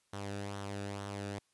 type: tone with flanger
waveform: sawtooth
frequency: 100.3 Hz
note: G2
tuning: 40 cents sharp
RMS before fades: -41 dBFS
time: 0.13-1.39 s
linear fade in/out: 5 ms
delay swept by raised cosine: 0.41 to 0.97 ms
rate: 2.2 Hz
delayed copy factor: -0.5
effects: white hiss -75 dBFS RMS until 1.53 s + resampled to 24000 Hz